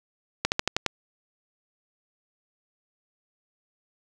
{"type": "slowing click train", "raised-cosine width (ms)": 0.2, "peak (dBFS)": -5, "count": 6, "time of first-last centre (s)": [0.45, 0.863], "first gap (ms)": 69, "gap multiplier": 1.09, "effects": []}